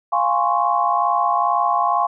sine chord, Db major seventh, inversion first, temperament equal with one note detuned, 698.5 / 823.9 / 1046.5 / 1108.7 Hz, F5 / Ab5 / C6 / Db6, 0 / -14 / 0 / 0 cents, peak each -21 dBFS, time 0.12-2.07 s, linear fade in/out 10 ms, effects none

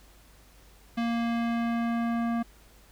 square tone with low-pass filter sweep, 233.1 Hz, A#3, in tune, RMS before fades -28 dBFS, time 0.97-2.43 s, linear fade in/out 10 ms, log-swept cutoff 3400 to 1400 Hz, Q 0.97, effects added 50 Hz sine -55 dBFS peak until 2.91 s + pink hiss -58 dBFS RMS until 2.91 s

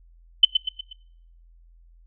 sine tone with echo, 3043 Hz, F#7, 48 cents sharp, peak -7 dBFS, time 0.43-0.45 s, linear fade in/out 5 ms, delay 120 ms, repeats 4, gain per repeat -7 dB, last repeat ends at 0.93 s, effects noise-tail reverb RT60 0.7 s tail -22 dB re dry + added 42 Hz sine -50 dBFS peak until 2.06 s

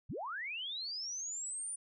sine linear sweep, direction up, 58.27 to 9450 Hz, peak -38 dBFS, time 0.09-1.76 s, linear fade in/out 10 ms, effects none

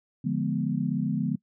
sine chord, D diminished seventh, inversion none, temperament equal with one note detuned, 146.83 / 174.61 / 209.9 / 246.9 Hz, D3 / F3 / Ab3 / Cb4, 0 / 0 / +19 / 0 cents, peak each -30 dBFS, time 0.24-1.36 s, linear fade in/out 10 ms, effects noise-tail reverb RT60 0.1 s tail -23 dB re dry

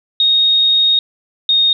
sine tone pair in turn, 3729 / 3708 Hz, A#7 / A#7, 0 / -10 cents, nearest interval unison, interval 10 cents, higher first, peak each -9 dBFS, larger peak neither, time 0.2-0.99 / 1.49-1.73 s, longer first, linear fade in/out 2 ms, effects none

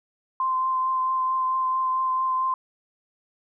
sine tone with vibrato, 1040 Hz, C6, 11 cents flat, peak -21 dBFS, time 0.4-2.54 s, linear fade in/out 2 ms, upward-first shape triangle, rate 4.5 Hz, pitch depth 15 cents each way, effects none

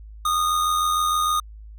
square tone with amplitude modulation, 1232 Hz, D#6, 17 cents flat, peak -18 dBFS, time 0.25-1.4 s, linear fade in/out 5 ms, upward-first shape sine, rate 86.5 Hz, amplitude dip 40%, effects added 53 Hz sine -38 dBFS peak until 1.78 s

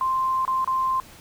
sine tone with dropouts, 1046.5 Hz, C6, in tune, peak -20 dBFS, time 0.01-1 s, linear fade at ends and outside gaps 1 ms, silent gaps 0.451-0.478 / 0.645-0.675 s, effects pink hiss -47 dBFS RMS until 1.2 s

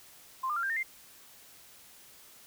sine tone with pitch steps, 1047 / 1202.7 / 1381.5 / 1587 / 1822.9 / 2094 Hz, C6 / D6 / F6 / G6 / A#6 / C7, +1 / +41 / -19 / +21 / -39 / +1 cents, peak -29 dBFS, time 0.43-0.832 s, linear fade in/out 10 ms, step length 67 ms, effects white hiss -55 dBFS RMS until 2.46 s

